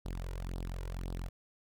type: tone with flanger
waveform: sawtooth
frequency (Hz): 44.15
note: F1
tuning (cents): +20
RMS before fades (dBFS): -39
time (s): 0.05-1.29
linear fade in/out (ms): 10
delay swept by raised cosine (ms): 0.21 to 2.11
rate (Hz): 1.9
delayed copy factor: +0.8
effects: none